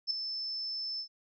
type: tone with ADSR envelope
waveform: sine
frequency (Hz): 5274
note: E8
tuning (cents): 0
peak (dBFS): -25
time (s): 0.07-1.08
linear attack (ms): 37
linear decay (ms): 3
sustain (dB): -9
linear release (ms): 85
effects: none